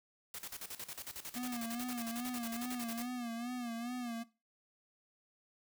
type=noise with tremolo; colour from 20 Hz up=white; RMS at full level=-44 dBFS; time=0.34-3.06 s; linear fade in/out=2 ms; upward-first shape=square; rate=11 Hz; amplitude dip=80%
type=tone with vibrato; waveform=square; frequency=239.5 Hz; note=A#3; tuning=47 cents sharp; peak=-39 dBFS; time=1.35-4.24 s; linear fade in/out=20 ms; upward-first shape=sine; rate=2.4 Hz; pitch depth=78 cents each way
effects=noise-tail reverb RT60 0.3 s tail -19 dB re dry